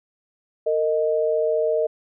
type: tone pair together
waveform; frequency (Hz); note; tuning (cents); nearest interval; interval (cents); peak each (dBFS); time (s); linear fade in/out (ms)
sine; 457.3 / 622.3; A#4 / D#5; -33 / 0; perfect fourth; 533; -21; 0.66-1.87; 10
effects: none